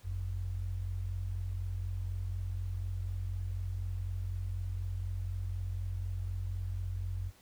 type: tone pair together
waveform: sine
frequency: 48.44 / 92.5 Hz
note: G1 / F#2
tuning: -20 / 0 cents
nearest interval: major seventh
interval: 1120 cents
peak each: -38 / -35 dBFS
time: 0.03-7.32 s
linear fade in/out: 50 ms
effects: pink hiss -62 dBFS RMS until 7.41 s